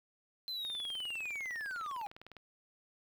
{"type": "linear sweep", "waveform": "triangle", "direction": "down", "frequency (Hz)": [4114, 786], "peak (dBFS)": -36, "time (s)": [0.48, 2.07], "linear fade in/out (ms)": 0}
{"type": "click train", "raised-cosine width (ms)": 0.3, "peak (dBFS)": -34, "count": 35, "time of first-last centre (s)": [0.65, 2.367], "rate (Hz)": 19.8}
{"effects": ["10-bit"]}